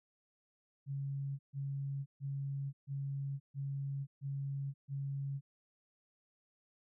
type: tone bursts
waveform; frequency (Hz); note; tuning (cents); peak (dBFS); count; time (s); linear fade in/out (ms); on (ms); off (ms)
sine; 138.59; C#3; 0; -36; 7; 0.86-5.41; 50; 530; 140
effects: none